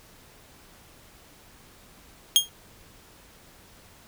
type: tone with exponential decay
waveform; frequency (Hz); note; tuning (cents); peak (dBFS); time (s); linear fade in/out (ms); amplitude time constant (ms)
sawtooth; 3243; G#7; -42; -8; 2.36-2.49; 0; 27
effects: pink hiss -53 dBFS RMS until 4.07 s